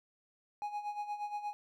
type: tone with tremolo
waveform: triangle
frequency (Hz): 830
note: G#5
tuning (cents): -1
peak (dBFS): -32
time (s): 0.62-1.53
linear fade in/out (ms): 0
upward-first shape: sine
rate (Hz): 8.5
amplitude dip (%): 70
effects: none